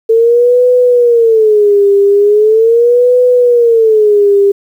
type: tone with vibrato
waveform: sine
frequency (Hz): 445.9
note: A4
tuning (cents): +23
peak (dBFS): -4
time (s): 0.09-4.52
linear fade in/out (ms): 10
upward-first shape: sine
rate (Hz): 0.4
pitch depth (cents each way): 190
effects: 7-bit